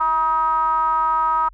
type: ring-modulated tone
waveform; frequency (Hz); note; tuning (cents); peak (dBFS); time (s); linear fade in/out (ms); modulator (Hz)
triangle; 153.8; D#3; -20; -11; 0-1.49; 10; 1110
effects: added 42 Hz sine -43 dBFS peak until 1.53 s